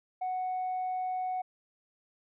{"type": "tone with hard clipping", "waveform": "triangle", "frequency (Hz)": 740, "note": "F#5", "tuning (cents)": 0, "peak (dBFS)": -30, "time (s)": [0.21, 1.42], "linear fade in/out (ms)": 10, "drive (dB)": 2, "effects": ["resampled to 8000 Hz"]}